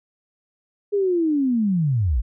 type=linear sweep; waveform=sine; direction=down; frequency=415.3 to 47 Hz; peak=-17 dBFS; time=0.92-2.22 s; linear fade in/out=20 ms; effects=none